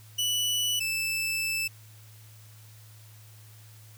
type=tone pair in turn; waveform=sawtooth; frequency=2960 / 2637 Hz; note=F#7 / E7; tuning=0 / 0 cents; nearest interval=major second; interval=200 cents; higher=first; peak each=-22 / -24 dBFS; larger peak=first; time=0.18-0.8 / 0.8-1.68 s; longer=second; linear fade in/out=10 ms; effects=added 108 Hz sine -49 dBFS peak until 3.97 s + white hiss -56 dBFS RMS until 3.97 s